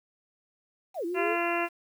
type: linear two-way sweep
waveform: sine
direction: down then up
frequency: 830.6 to 329.6 to 452.2 Hz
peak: -29 dBFS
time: 0.94-1.37 s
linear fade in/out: 50 ms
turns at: 1.05 s
type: harmonic tone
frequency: 343.1 Hz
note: F4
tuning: 31 cents flat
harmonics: 1 / 2 / 3 / 4 / 5 / 6 / 7 / 8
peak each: -31 / -31 / -34 / -36 / -37 / -38 / -38 / -34 dBFS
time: 1.14-1.69 s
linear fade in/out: 50 ms
effects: 9-bit